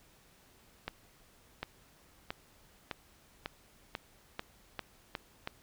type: accelerating click train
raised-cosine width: 0.3 ms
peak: -20 dBFS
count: 10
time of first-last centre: 0.88-5.474 s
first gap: 750 ms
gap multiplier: 0.9
effects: pink hiss -63 dBFS RMS until 5.62 s